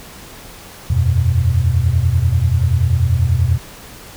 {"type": "chord", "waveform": "sine", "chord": "E suspended second", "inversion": "none", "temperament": "just", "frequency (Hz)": [82.41, 92.71, 123.61], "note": ["E2", "F#2", "B2"], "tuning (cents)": [0, 4, 2], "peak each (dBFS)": -16, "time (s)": [0.9, 3.58], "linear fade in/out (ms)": 5, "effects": ["pink hiss -37 dBFS RMS until 4.16 s"]}